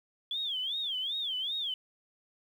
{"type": "tone with vibrato", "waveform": "sine", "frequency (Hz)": 3352, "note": "G#7", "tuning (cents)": 15, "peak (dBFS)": -31, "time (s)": [0.31, 1.74], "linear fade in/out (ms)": 2, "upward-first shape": "sine", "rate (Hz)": 2.6, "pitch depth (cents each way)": 200, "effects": ["10-bit"]}